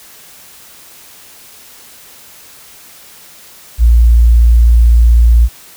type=tone; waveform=sine; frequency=58 Hz; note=A#1; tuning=8 cents flat; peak=-3 dBFS; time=3.78-5.49 s; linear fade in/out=50 ms; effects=white hiss -38 dBFS RMS until 5.76 s